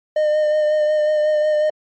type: tone with vibrato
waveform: triangle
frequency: 608 Hz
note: D#5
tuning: 40 cents flat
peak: -12 dBFS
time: 0.16-1.7 s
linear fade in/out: 5 ms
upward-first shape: sine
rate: 5.5 Hz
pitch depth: 19 cents each way
effects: MP3 32 kbps